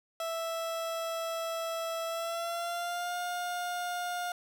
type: tone with pitch glide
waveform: 30% pulse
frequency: 659.3 to 710.7 Hz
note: E5 to F5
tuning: 0 to +30 cents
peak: -30 dBFS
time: 0.2-4.32 s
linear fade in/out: 2 ms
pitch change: +130 cents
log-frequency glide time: 2.06-3.16 s
effects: none